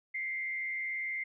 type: tone with frequency modulation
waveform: sine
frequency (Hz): 2093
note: C7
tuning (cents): 0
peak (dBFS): -33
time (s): 0.14-1.24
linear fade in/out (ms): 10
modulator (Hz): 99.3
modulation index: 0.63
effects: none